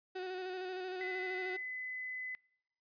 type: tone with vibrato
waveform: 35% pulse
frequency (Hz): 370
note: F#4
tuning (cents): 0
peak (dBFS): -37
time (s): 0.15-1.57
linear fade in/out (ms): 10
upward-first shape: square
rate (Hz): 13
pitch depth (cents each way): 25
type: tone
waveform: sine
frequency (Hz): 2016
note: B6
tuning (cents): +35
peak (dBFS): -39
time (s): 1.01-2.35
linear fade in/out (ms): 0
effects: noise-tail reverb RT60 0.7 s tail -25 dB re dry + resampled to 11025 Hz